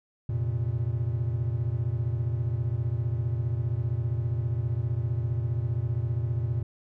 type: chord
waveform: triangle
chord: F suspended fourth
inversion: none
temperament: equal with one note detuned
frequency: 87.31 / 116.54 / 131.65 Hz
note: F2 / Bb2 / C3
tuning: 0 / 0 / +11 cents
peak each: -31 / -25 / -31 dBFS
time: 0.29-6.63 s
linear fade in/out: 5 ms
effects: none